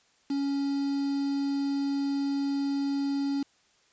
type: tone with quantisation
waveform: triangle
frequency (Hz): 279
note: C#4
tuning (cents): +11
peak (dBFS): -24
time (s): 0.3-3.43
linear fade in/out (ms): 5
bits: 7
effects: white hiss -65 dBFS RMS until 3.92 s + resampled to 16000 Hz